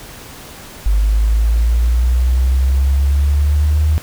sine linear sweep, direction up, 50 to 77.7 Hz, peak -10 dBFS, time 0.86-3.98 s, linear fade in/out 0 ms, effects pink hiss -35 dBFS RMS until 4.02 s

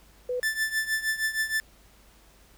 sine tone, 497.1 Hz, B4, 11 cents sharp, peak -26 dBFS, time 0.29-0.4 s, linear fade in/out 5 ms
45% pulse tone with tremolo, 1760 Hz, A6, in tune, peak -22 dBFS, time 0.43-1.6 s, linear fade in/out 0 ms, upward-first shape triangle, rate 6.4 Hz, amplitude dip 85%
effects added 50 Hz sine -57 dBFS peak until 2.57 s + pink hiss -58 dBFS RMS until 2.57 s

